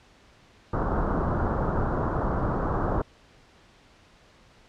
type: low-pass noise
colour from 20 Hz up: pink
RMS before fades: -26 dBFS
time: 0.73-3.02 s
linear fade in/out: 5 ms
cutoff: 1400 Hz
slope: 48 dB/octave
effects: pink hiss -56 dBFS RMS until 4.68 s + low-pass 5000 Hz 12 dB/octave